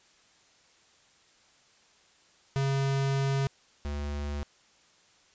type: tone pair in turn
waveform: square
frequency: 136.8 / 72.47 Hz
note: C#3 / D2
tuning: -23 / -22 cents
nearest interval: major seventh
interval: 1099 cents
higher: first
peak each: -26 / -32 dBFS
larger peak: first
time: 2.56-3.47 / 3.85-4.43 s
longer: first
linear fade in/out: 0 ms
effects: white hiss -62 dBFS RMS until 5.34 s + resampled to 16000 Hz